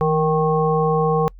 harmonic tone with a mistuned harmonic, 155.56 Hz, D#3, in tune, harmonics 1 / 3 / 5 / 7, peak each -20 / -18 / -23 / -24 dBFS, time 0.01-1.28 s, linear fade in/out 0 ms, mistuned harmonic 1, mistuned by +55 cents, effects noise-tail reverb RT60 0.1 s tail -26 dB re dry + added 43 Hz sine -39 dBFS peak until 1.39 s

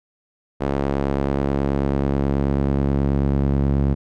sawtooth tone with band-pass filter sweep, 69.3 Hz, C#2, in tune, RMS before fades -20 dBFS, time 0.6-3.95 s, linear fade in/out 20 ms, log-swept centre 470 to 170 Hz, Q 0.71, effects none

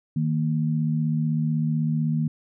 sine tone pair together, 155.56 / 231.5 Hz, D#3 / A#3, 0 / -12 cents, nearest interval perfect fifth, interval 688 cents, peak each -22 / -26 dBFS, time 0.16-2.28 s, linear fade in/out 5 ms, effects none

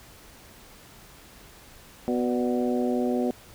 harmonic tone with a mistuned harmonic, 123.47 Hz, B2, in tune, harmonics 2 / 3 / 4 / 5 / 6, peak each -25 / -29 / -31 / -33 / -35 dBFS, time 2.08-3.31 s, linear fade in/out 0 ms, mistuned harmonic 5, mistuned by -65 cents, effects pink hiss -50 dBFS RMS until 3.54 s

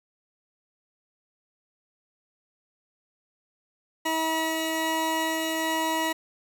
20% pulse tone pair together, 321.4 / 963 Hz, E4 / B5, -44 / -44 cents, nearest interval octave + perfect fifth, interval 1900 cents, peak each -23 / -23 dBFS, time 4.05-6.13 s, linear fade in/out 10 ms, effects none

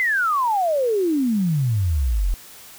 sine exponential sweep, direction down, 2095 to 39.88 Hz, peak -17 dBFS, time 0-2.34 s, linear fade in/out 0 ms, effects white hiss -43 dBFS RMS until 2.78 s

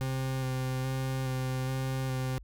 40% pulse tone with vibrato, 130.81 Hz, C3, in tune, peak -29 dBFS, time 0.01-2.38 s, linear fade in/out 0 ms, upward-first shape square, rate 1.2 Hz, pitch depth 14 cents each way, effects added 50 Hz sine -47 dBFS peak until 2.43 s

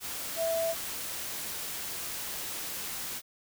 sine tone in noise, 659.3 Hz, E5, in tune, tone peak -27 dBFS, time 0.36-0.75 s, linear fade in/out 50 ms, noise white, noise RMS -37 dBFS, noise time 0-3.22 s, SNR +7 dB, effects none

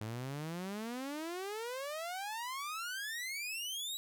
sawtooth exponential sweep, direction up, 105.1 to 3910 Hz, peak -35 dBFS, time 0.01-3.97 s, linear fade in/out 0 ms, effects none

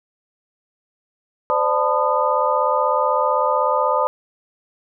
sine tone cluster, 515 / 591 / 886 / 1003 / 1228 Hz, C5 / D5 / A5 / B5 / D#6, -28 / +11 / +12 / +26 / -23 cents, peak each -22 dBFS, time 1.5-4.07 s, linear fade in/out 0 ms, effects none

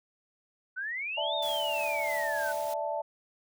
sine exponential two-way sweep, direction up then down, 1472 to 3729 to 1472 Hz, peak -32 dBFS, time 0.76-2.53 s, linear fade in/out 20 ms, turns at 1.35 s
sine chord, D suspended second, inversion none, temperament equal, 587.3 / 659.3 / 880 Hz, D5 / E5 / A5, 0 / 0 / 0 cents, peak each -34 dBFS, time 1.17-3.02 s, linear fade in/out 10 ms
white noise with tremolo, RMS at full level -43 dBFS, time 1.42-2.74 s, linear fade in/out 5 ms, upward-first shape sine, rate 3.1 Hz, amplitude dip 30%
effects none

